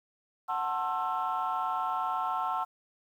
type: chord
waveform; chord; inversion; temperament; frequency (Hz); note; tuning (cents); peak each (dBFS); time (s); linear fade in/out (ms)
sine; F# half-diminished seventh; none; just; 740 / 888 / 1065.6 / 1332; F#5 / A5 / C6 / E6; 0 / +16 / +31 / +18; -33; 0.48-2.65; 20
effects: tanh soft clip ceiling -22 dBFS + 10-bit